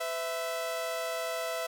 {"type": "tone pair together", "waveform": "sawtooth", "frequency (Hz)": [505, 659.3], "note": ["B4", "E5"], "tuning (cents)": [39, 0], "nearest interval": "perfect fourth", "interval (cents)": 461, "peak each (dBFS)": [-34, -29], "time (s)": [0, 1.67], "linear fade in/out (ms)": 10, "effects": []}